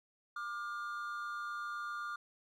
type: tone pair together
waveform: triangle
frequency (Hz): 1192 / 1419.7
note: D6 / F6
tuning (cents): +25 / +28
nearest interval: minor third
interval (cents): 303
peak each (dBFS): -39 / -40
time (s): 0.36-2.16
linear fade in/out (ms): 5
effects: none